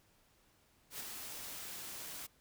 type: noise with ADSR envelope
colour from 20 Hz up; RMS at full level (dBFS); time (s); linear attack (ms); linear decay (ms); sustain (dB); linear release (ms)
white; -42; 0.9-2.27; 98; 16; -4; 13
effects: pink hiss -70 dBFS RMS until 2.4 s